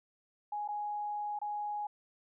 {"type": "tone with dropouts", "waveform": "sine", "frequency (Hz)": 832, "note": "G#5", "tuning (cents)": 3, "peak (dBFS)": -34, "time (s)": [0.52, 1.87], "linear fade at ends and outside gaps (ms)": 5, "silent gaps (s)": [[0.678, 0.686], [1.39, 1.415]], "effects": []}